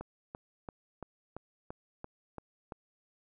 click train, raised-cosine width 1 ms, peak -27 dBFS, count 9, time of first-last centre 0.01-2.722 s, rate 2.95 Hz, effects none

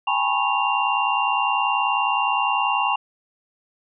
sine tone cluster, 803 / 863 / 982 / 1092 / 2778 Hz, G5 / A5 / B5 / C#6 / F7, +41 / -34 / -10 / -26 / -10 cents, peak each -25 dBFS, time 0.07-2.96 s, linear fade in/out 5 ms, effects none

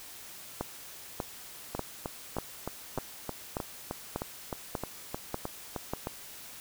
two click trains, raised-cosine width 1 ms, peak -19 / -17 dBFS, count 15 / 10, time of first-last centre 1.75-6.071 / 0.61-5.935 s, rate 3.24 / 1.69 Hz, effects white hiss -47 dBFS RMS until 6.6 s

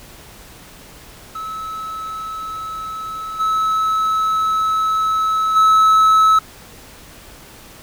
triangle tone with level steps, 1297 Hz, E6, 28 cents flat, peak -23 / -13 / -7 dBFS, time 1.35-6.39 s, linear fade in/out 5 ms, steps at 3.39 / 5.55 s, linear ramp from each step 20 ms, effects pink hiss -41 dBFS RMS until 7.82 s

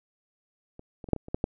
clicks, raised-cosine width 2 ms, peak -30 / -27 / -26 / -7 / -23 / -29 / -14 / -12 dBFS, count 8, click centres 0.794 / 1.042 / 1.088 / 1.133 / 1.163 / 1.284 / 1.345 / 1.441 s, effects none

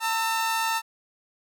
sawtooth tone pair together, 903.6 / 1316 Hz, A5 / E6, +46 / -3 cents, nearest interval perfect fifth, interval 651 cents, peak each -21 / -26 dBFS, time 0-0.82 s, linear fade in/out 50 ms, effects none

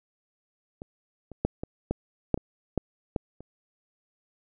clicks, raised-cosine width 2 ms, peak -25 / -28 / -10 / -19 / -13 / -8 / -22 / -11 / -13 / -30 dBFS, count 10, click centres 0.819 / 1.317 / 1.45 / 1.635 / 1.91 / 2.343 / 2.376 / 2.777 / 3.162 / 3.406 s, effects none

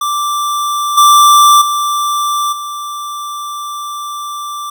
square tone with level steps, 1174.7 Hz, D6, in tune, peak -14 / -4 / -13 / -21 dBFS, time 0.01-4.7 s, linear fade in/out 5 ms, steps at 0.97 / 1.61 / 2.52 s, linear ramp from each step 10 ms, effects none

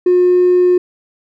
sine tone with hard clipping, 359.8 Hz, F#4, 48 cents flat, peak -8 dBFS, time 0.06-0.78 s, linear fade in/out 5 ms, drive 1 dB, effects none

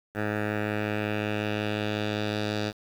10% pulse tone with low-pass filter sweep, 105.5 Hz, G#2, 28 cents sharp, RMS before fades -29 dBFS, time 0.14-2.73 s, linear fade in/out 50 ms, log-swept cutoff 1800 to 4500 Hz, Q 2.1, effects 8-bit

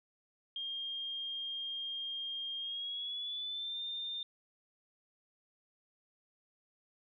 sine tone with pitch glide, 3217 to 3611 Hz, G7 to A7, +44 to +44 cents, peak -37 dBFS, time 0.56-4.23 s, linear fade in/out 2 ms, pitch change +200 cents, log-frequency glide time 2.58-3.81 s, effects none

